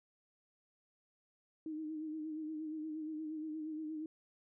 sine tone with vibrato, 311.1 Hz, D#4, in tune, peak -39 dBFS, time 1.66-4.06 s, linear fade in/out 2 ms, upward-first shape sine, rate 8.5 Hz, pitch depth 43 cents each way, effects none

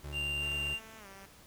30% pulse tone with vibrato, 72 Hz, D2, 34 cents flat, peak -37 dBFS, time 0.03-0.75 s, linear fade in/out 20 ms, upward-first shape square, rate 2.8 Hz, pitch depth 8 cents each way
triangle tone, 2785 Hz, F7, 5 cents flat, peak -31 dBFS, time 0.12-0.8 s, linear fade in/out 50 ms
5% pulse tone with pitch glide, 221.3 to 194.89 Hz, A3 to G3, +10 to -10 cents, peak -39 dBFS, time 0.42-1.26 s, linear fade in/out 5 ms, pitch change -220 cents, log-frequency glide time 0.98-1.07 s
effects pink hiss -57 dBFS RMS until 1.46 s

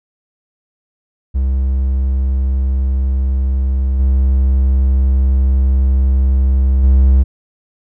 triangle tone with level steps, 66 Hz, C2, 16 cents sharp, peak -10 / -7 / -4 dBFS, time 1.34-7.24 s, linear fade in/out 20 ms, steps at 3.99 / 6.83 s, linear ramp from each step 10 ms, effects none

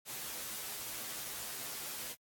white noise with comb filter, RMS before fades -42 dBFS, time 0.05-2.16 s, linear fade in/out 50 ms, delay 11 ms, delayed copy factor -0.9, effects high-pass 60 Hz 12 dB/octave + AAC 64 kbps

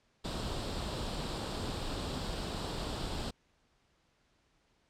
pink noise with comb filter, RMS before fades -37 dBFS, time 0.24-3.31 s, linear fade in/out 10 ms, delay 0.24 ms, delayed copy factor +0.55, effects pink hiss -72 dBFS RMS until 4.89 s + low-pass 6000 Hz 12 dB/octave

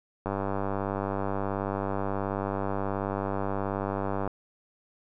click train, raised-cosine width 1 ms, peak -16 dBFS, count 397, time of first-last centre 0.26-4.276 s, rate 98.6 Hz, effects none

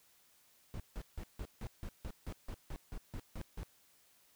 brown noise bursts, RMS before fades -42 dBFS, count 14, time 0.74-3.632 s, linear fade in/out 0 ms, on 58 ms, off 160 ms, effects white hiss -68 dBFS RMS until 4.35 s

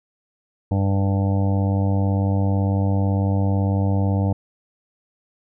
harmonic tone, 98 Hz, G2, in tune, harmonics 1 / 2 / 3 / 5 / 6 / 7 / 8 / 9, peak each -18 / -24 / -28 / -32 / -34 / -35 / -36 / -37 dBFS, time 0.71-4.33 s, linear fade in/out 5 ms, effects none

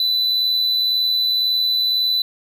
triangle tone with amplitude modulation, 3994 Hz, B7, 19 cents sharp, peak -13 dBFS, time 0-2.22 s, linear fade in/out 2 ms, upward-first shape sine, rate 81.9 Hz, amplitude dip 30%, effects none

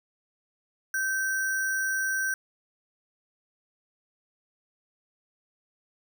sine tone with sample-and-hold, 1550 Hz, G6, 20 cents flat, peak -25 dBFS, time 0.94-2.34 s, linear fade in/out 2 ms, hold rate 7350 Hz, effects none

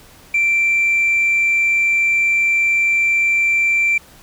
triangle tone with tanh clipping, 2349 Hz, D7, in tune, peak -13 dBFS, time 0.34-3.98 s, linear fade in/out 5 ms, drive 5 dB, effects pink hiss -45 dBFS RMS until 4.22 s

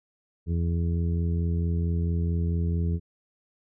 harmonic tone, 84.5 Hz, E2, 43 cents sharp, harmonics 1 / 2 / 3 / 4 / 5, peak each -24 / -29 / -40 / -41 / -40 dBFS, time 0.46-3 s, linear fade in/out 50 ms, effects none

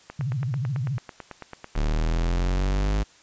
click train, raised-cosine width 0.5 ms, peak -21 dBFS, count 16, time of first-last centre 0.1-1.754 s, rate 9.07 Hz
sine tone with vibrato, 130.81 Hz, C3, in tune, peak -24 dBFS, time 0.19-0.98 s, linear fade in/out 5 ms, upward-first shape sine, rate 14 Hz, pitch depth 230 cents each way
45% pulse linear sweep, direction up, 36.36 to 52.1 Hz, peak -21 dBFS, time 1.75-3.04 s, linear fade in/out 20 ms
effects white hiss -54 dBFS RMS until 3.22 s + resampled to 16000 Hz

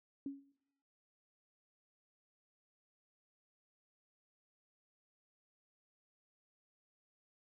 sine tone with exponential decay, 277.2 Hz, C#4, in tune, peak -36 dBFS, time 0.26-0.52 s, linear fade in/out 2 ms, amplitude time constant 56 ms, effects noise-tail reverb RT60 1.0 s tail -26 dB re dry

